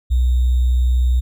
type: tone with sample-and-hold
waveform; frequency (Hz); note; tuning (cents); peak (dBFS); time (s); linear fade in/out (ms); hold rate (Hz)
sine; 62.1; B1; +10; -12; 0.1-1.21; 20; 3675
effects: none